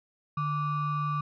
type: ring-modulated tone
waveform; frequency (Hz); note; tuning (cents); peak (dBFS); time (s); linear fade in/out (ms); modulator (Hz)
triangle; 657; E5; -6; -22; 0.37-1.21; 5; 508
effects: resampled to 11025 Hz